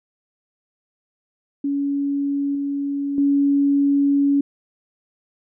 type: tone with level steps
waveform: sine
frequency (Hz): 281.6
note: C#4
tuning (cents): +27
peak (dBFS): -19 / -21 / -14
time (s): 1.64-4.41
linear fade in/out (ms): 5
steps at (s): 2.55 / 3.18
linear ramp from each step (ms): 2
effects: none